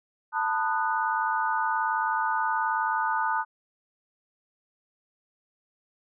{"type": "chord", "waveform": "sine", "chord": "B dominant seventh", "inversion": "third", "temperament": "just", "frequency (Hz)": [889, 987.8, 1234.7, 1481.6], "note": ["A5", "B5", "D#6", "F#6"], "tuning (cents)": [18, 0, -14, 2], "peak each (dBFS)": [-27, -32, -30, -30], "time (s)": [0.32, 3.45], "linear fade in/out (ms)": 50, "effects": []}